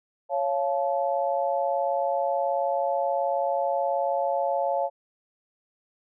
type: chord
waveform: sine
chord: Db augmented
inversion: none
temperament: just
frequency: 554.4 / 693 / 866.2 Hz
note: Db5 / F5 / A5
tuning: 0 / -14 / -27 cents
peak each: -26 / -27 / -29 dBFS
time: 0.29-4.9 s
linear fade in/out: 50 ms
effects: none